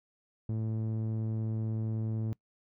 sawtooth tone with low-pass filter, 110.5 Hz, A2, 8 cents sharp, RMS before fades -33 dBFS, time 0.49-2.33 s, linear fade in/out 0 ms, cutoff 310 Hz, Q 0.62, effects noise-tail reverb RT60 0.1 s tail -23 dB re dry

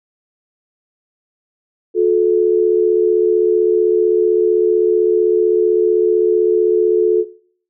sine tone pair together, 359.1 / 434.8 Hz, F4 / A4, +48 / -21 cents, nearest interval minor third, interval 331 cents, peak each -13 dBFS, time 1.94-7.25 s, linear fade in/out 50 ms, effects noise-tail reverb RT60 0.5 s tail -17 dB re dry

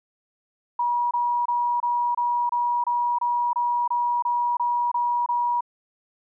sine tone bursts, 962 Hz, B5, 46 cents flat, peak -20 dBFS, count 14, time 0.79-5.608 s, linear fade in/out 5 ms, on 320 ms, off 26 ms, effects none

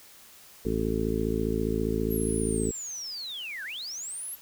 harmonic tone, 54.9 Hz, A1, 3 cents flat, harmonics 1 / 2 / 3 / 4 / 5 / 6 / 7 / 8, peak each -33 / -35 / -36 / -32 / -33 / -37 / -32 / -32 dBFS, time 0.65-2.71 s, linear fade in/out 5 ms
sine linear two-way sweep, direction down then up, 11730 to 1480 to 11730 Hz, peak -34 dBFS, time 2.1-4.36 s, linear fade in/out 20 ms, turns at 3.64 s
effects white hiss -52 dBFS RMS until 4.41 s

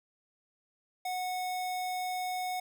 square tone, 734 Hz, F#5, 14 cents flat, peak -33 dBFS, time 1.05-2.6 s, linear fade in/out 5 ms, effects none

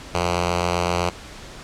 5% pulse tone with notch filter, 87.7 Hz, F2, 8 cents sharp, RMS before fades -22 dBFS, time 0.14-1.1 s, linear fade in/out 10 ms, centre 270 Hz, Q 1.5, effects pink hiss -39 dBFS RMS until 1.63 s + low-pass 7000 Hz 12 dB/octave

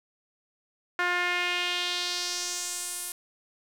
sawtooth tone with band-pass filter sweep, 354.9 Hz, F4, 28 cents sharp, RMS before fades -30 dBFS, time 0.99-3.12 s, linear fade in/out 2 ms, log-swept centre 1600 to 11000 Hz, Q 2.2, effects 9-bit

